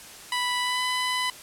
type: tone with pitch glide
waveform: 15% pulse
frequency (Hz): 987.8 to 1002.2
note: B5 to B5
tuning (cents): 0 to +25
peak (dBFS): -18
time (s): 0.32-1.3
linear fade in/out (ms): 2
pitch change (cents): +25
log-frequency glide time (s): 0.6-0.82
effects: white hiss -44 dBFS RMS until 1.42 s + low-pass 11000 Hz 12 dB/octave